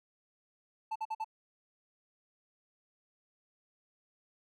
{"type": "tone bursts", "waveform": "triangle", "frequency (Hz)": 880, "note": "A5", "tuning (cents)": 0, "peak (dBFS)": -31, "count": 4, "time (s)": [0.91, 1.245], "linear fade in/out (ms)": 10, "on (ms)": 47, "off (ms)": 49, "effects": []}